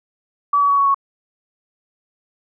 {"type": "tone with pitch steps", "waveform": "sine", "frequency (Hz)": [1146, 1136.1, 1126.3, 1116.6, 1107], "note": ["D6", "C#6", "C#6", "C#6", "C#6"], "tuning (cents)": [-43, 42, 27, 12, -3], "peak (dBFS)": -12, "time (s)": [0.53, 0.945], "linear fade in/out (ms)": 5, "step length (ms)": 83, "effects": []}